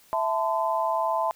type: chord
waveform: sine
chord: A minor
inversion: second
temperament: equal with one note detuned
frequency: 659.3 / 880 / 1021.4 Hz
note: E5 / A5 / C6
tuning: 0 / 0 / -42 cents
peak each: -27 dBFS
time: 0.13-1.31 s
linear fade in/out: 0 ms
effects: white hiss -57 dBFS RMS until 1.35 s